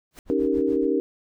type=noise with exponential growth; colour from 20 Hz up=pink; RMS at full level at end=-39 dBFS; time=0.11-0.19 s; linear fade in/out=1 ms; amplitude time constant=16 ms
type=noise with tremolo; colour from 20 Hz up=brown; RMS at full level=-41 dBFS; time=0.25-0.87 s; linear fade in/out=50 ms; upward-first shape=sine; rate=6.9 Hz; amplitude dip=100%
type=chord; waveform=sine; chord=Eb dominant seventh; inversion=third; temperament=equal; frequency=277.2 / 311.1 / 392 / 466.2 Hz; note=Db4 / Eb4 / G4 / Bb4; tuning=0 / 0 / 0 / 0 cents; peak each=-25 dBFS; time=0.3-1 s; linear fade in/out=0 ms
effects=none